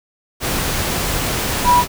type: tone in noise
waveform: sine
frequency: 978 Hz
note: B5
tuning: 17 cents flat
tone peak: -9 dBFS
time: 1.64-1.84 s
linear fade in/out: 50 ms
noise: pink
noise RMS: -20 dBFS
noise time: 0.4-1.88 s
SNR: +8 dB
effects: none